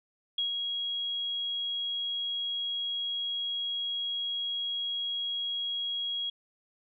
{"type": "tone with ADSR envelope", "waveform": "sine", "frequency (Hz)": 3300, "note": "G#7", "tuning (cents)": -12, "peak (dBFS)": -26, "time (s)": [0.38, 6.3], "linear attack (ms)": 4, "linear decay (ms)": 120, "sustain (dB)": -4, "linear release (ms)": 6, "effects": []}